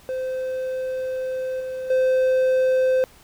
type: tone with level steps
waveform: triangle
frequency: 517 Hz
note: C5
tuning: 21 cents flat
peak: -22 / -25 / -14 dBFS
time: 0.09-3.04 s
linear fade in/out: 0 ms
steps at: 1.6 / 1.9 s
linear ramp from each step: 5 ms
effects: pink hiss -51 dBFS RMS until 3.23 s